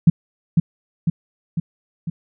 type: tone with echo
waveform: sine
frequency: 165.5 Hz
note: E3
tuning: 7 cents sharp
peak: -5 dBFS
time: 0.07-0.1 s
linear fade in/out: 5 ms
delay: 500 ms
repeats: 4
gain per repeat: -4 dB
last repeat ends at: 2.1 s
effects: none